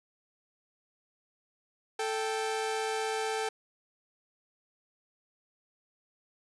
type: tone pair together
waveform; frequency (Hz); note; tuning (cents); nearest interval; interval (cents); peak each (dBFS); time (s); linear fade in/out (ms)
sawtooth; 440 / 784; A4 / G5; 0 / 0; minor seventh; 1000; -28 / -31; 1.99-3.49; 5
effects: resampled to 24000 Hz